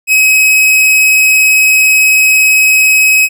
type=tone; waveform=45% pulse; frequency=2547 Hz; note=D#7; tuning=40 cents sharp; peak=-5 dBFS; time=0.07-3.29 s; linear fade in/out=50 ms; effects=none